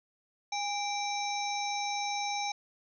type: harmonic tone with a mistuned harmonic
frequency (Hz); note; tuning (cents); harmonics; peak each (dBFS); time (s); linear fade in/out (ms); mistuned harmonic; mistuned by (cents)
779; G5; -11; 1 / 3 / 5 / 7 / 8; -33 / -38 / -40 / -41 / -42; 0.52-2.52; 5; 1; +80
effects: none